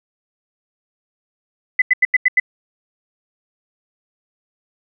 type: tone bursts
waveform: sine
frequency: 2010 Hz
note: B6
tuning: 30 cents sharp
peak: -9 dBFS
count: 6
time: 1.79-2.399 s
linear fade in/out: 5 ms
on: 29 ms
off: 87 ms
effects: none